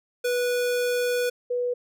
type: tone pair in turn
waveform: square / sine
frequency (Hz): 490.3 / 490.3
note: B4 / B4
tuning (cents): -13 / -13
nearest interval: unison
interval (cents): 0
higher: neither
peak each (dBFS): -23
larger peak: neither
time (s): 0.24-1.3 / 1.5-1.74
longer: first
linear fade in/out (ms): 10
effects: none